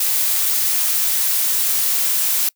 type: noise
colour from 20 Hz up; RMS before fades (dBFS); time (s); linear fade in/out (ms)
blue; -18; 0-2.49; 5
effects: noise-tail reverb RT60 0.1 s tail -25 dB re dry